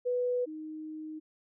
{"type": "tone pair in turn", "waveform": "sine", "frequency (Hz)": [493.9, 311.1], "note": ["B4", "D#4"], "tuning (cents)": [0, 0], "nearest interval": "minor sixth", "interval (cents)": 800, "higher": "first", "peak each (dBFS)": [-27, -38], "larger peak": "first", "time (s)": [[0.05, 0.46], [0.46, 1.2]], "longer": "second", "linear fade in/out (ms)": 20, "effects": []}